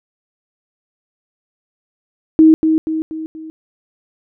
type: tone with echo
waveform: sine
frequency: 317.1 Hz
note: D#4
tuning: 33 cents sharp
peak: -4 dBFS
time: 2.39-2.54 s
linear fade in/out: 0 ms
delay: 240 ms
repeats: 4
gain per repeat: -6 dB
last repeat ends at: 3.5 s
effects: none